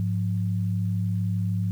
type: tone pair together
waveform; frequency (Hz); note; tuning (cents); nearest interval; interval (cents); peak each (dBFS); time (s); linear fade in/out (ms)
sine; 104.45 / 177.5; G#2 / F3; +10 / +28; major sixth; 918; -24 / -28; 0-1.71; 0
effects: 9-bit